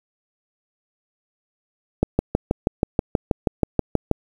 click train, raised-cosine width 2 ms, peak -3 dBFS, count 14, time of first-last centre 2.03-4.113 s, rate 6.24 Hz, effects 7-bit

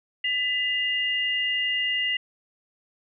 sine tone pair together, 1997.6 / 2825 Hz, B6 / F7, +19 / +19 cents, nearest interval tritone, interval 600 cents, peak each -26 / -25 dBFS, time 0.24-2.17 s, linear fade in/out 5 ms, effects none

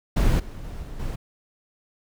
brown noise with level steps, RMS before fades -18 / -36 / -34 / -36 / -29 dBFS, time 0.16-1.16 s, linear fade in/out 10 ms, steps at 0.39 / 0.64 / 0.82 / 0.99 s, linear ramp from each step 10 ms, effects none

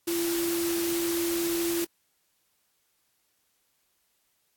sine tone in noise, 340 Hz, F4, 46 cents flat, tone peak -26 dBFS, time 0.07-1.85 s, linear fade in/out 10 ms, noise white, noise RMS -33 dBFS, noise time 0.07-1.85 s, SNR +4 dB, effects white hiss -72 dBFS RMS until 4.56 s + AAC 64 kbps

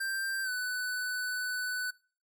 square tone with pitch glide, 1576 to 1496.2 Hz, G6 to F#6, +9 to +19 cents, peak -32 dBFS, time 0-1.91 s, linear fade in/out 10 ms, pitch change -90 cents, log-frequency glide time 0.43-0.5 s, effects noise-tail reverb RT60 0.4 s tail -23 dB re dry

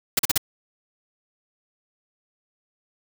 white noise bursts, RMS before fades -19 dBFS, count 4, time 0.17-0.378 s, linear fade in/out 5 ms, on 22 ms, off 40 ms, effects none

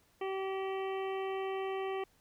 harmonic tone, 384.6 Hz, G4, 33 cents flat, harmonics 1 / 2 / 3 / 5 / 6 / 7 / 8, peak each -35 / -41 / -45 / -49 / -51 / -52 / -53 dBFS, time 0.21-2.04 s, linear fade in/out 5 ms, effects pink hiss -69 dBFS RMS until 2.2 s

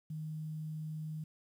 sine tone with quantisation, 155.6 Hz, D#3, in tune, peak -38 dBFS, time 0.1-1.24 s, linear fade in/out 5 ms, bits 11, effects none

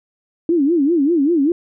sine tone with vibrato, 308.9 Hz, D#4, 12 cents flat, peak -12 dBFS, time 0.49-1.52 s, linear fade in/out 2 ms, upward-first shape sine, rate 5.1 Hz, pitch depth 230 cents each way, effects none

